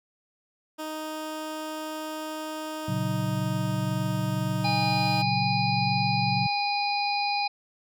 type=tone; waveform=15% pulse; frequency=311.1 Hz; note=D#4; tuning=in tune; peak=-26 dBFS; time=0.78-5.23 s; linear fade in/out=20 ms
type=chord; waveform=sine; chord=F# major; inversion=first; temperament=equal; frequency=116.54 / 138.59 / 185 Hz; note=A#2 / C#3 / F#3; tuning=0 / 0 / 0 cents; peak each=-30 dBFS; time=2.88-6.47 s; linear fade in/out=5 ms
type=harmonic tone; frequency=817 Hz; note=G#5; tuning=29 cents flat; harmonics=1 / 3 / 5 / 6; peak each=-26 / -31 / -33 / -34 dBFS; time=4.64-7.48 s; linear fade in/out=10 ms
effects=none